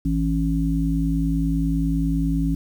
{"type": "harmonic tone", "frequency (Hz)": 55, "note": "A1", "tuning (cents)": 0, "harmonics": [1, 3, 5], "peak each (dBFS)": [-23, -23, -23], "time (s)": [0.05, 2.55], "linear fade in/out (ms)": 5, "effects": ["8-bit"]}